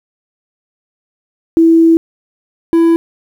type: tone pair in turn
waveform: sine / triangle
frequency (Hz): 328.8 / 332.4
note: E4 / E4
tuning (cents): -4 / +15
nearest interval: unison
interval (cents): 19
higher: second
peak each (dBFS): -4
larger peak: neither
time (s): 1.57-1.97 / 2.73-2.96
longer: first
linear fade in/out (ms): 0
effects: 7-bit